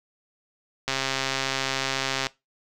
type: click train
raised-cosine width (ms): 0.2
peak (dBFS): -8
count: 187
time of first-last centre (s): 0.88-2.268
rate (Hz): 134
effects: noise-tail reverb RT60 0.2 s tail -19 dB re dry